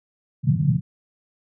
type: band-pass noise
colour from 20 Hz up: pink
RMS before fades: -19 dBFS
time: 0.43-0.81 s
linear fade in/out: 50 ms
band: 120 to 170 Hz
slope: 48 dB/octave
effects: none